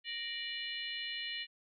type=harmonic tone with a mistuned harmonic; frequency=587.3 Hz; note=D5; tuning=in tune; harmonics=3 / 4 / 5 / 6 / 7; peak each=-44 / -45 / -41 / -47 / -46 dBFS; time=0.04-1.47 s; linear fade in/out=50 ms; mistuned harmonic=3; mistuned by=+97 cents; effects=none